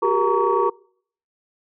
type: tone cluster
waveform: sine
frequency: 372 / 403 / 469.9 / 930 / 1130 Hz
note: F#4 / G4 / A#4 / A#5 / C#6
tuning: +9 / +48 / +14 / -4 / +33 cents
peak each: -22 dBFS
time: 0.02-0.7 s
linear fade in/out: 10 ms
effects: noise-tail reverb RT60 0.6 s tail -26 dB re dry + tanh soft clip ceiling -6 dBFS